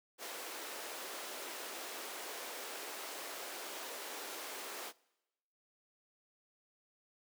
pink high-pass noise, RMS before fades -45 dBFS, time 0.18-4.93 s, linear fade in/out 50 ms, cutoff 360 Hz, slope 24 dB/octave, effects noise-tail reverb RT60 1.0 s tail -24 dB re dry

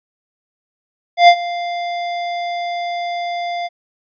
square tone with ADSR envelope, 697 Hz, F5, 4 cents flat, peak -3 dBFS, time 1.17-3.69 s, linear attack 110 ms, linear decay 69 ms, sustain -18 dB, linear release 32 ms, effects resampled to 11025 Hz

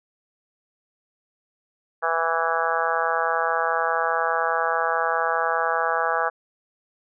harmonic tone, 164.81 Hz, E3, in tune, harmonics 3 / 4 / 5 / 6 / 7 / 8 / 9 / 10, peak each -29 / -28 / -27 / -32 / -27 / -29 / -29 / -30 dBFS, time 2.02-6.3 s, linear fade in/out 20 ms, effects none

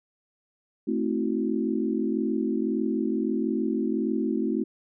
sine chord, F# half-diminished seventh, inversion first, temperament equal with one note detuned, 220 / 261.6 / 323.8 / 370 Hz, A3 / C4 / E4 / F#4, 0 / 0 / -31 / 0 cents, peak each -28 / -29 / -29 / -31 dBFS, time 0.87-4.64 s, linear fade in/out 10 ms, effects none

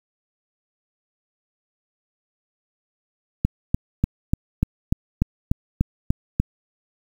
click train, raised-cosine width 5 ms, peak -5 dBFS, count 11, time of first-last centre 3.45-6.4 s, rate 3.39 Hz, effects 7-bit

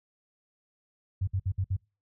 sine tone bursts, 95 Hz, F#2, 46 cents sharp, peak -25 dBFS, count 5, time 1.21-1.767 s, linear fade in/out 10 ms, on 65 ms, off 58 ms, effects noise-tail reverb RT60 0.3 s tail -25 dB re dry

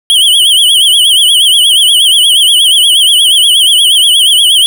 square tone with vibrato, 3136 Hz, G7, in tune, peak -4 dBFS, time 0.1-4.66 s, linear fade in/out 0 ms, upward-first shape triangle, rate 8.4 Hz, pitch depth 150 cents each way, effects none

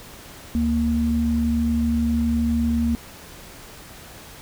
sine tone pair together, 73.52 / 233.1 Hz, D2 / A#3, +2 / 0 cents, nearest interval octave + minor sixth, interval 1998 cents, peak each -24 / -19 dBFS, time 0.55-2.95 s, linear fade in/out 0 ms, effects pink hiss -42 dBFS RMS until 4.41 s

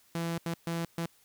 sawtooth tone bursts at uneven times, 167.6 Hz, E3, 29 cents sharp, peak -27 dBFS, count 4, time 0.15-0.38 / 0.46-0.54 / 0.67-0.85 / 0.98-1.06 s, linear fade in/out 2 ms, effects white hiss -64 dBFS RMS until 1.24 s

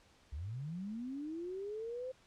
sine linear sweep, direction up, 62.6 to 523.3 Hz, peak -39 dBFS, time 0.32-2.12 s, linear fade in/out 10 ms, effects pink hiss -66 dBFS RMS until 2.26 s + low-pass 7000 Hz 12 dB/octave

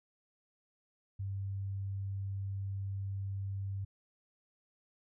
sine tone, 98 Hz, G2, in tune, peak -35 dBFS, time 1.19-3.85 s, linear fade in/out 10 ms, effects none

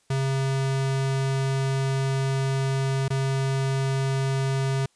square tone with dropouts, 134.8 Hz, C#3, 48 cents flat, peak -23 dBFS, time 0.1-4.86 s, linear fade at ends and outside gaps 5 ms, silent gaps 3.082-3.103 s, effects white hiss -65 dBFS RMS until 4.95 s + resampled to 22050 Hz

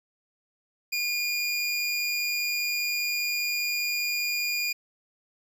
25% pulse tone, 2425 Hz, D#7, 45 cents flat, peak -22 dBFS, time 0.92-4.73 s, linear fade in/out 10 ms, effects none

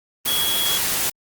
sine tone in noise, 3332 Hz, G#7, 5 cents sharp, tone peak -21 dBFS, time 0.27-0.78 s, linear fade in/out 10 ms, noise white, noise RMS -22 dBFS, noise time 0.25-1.1 s, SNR -2 dB, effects Opus 32 kbps

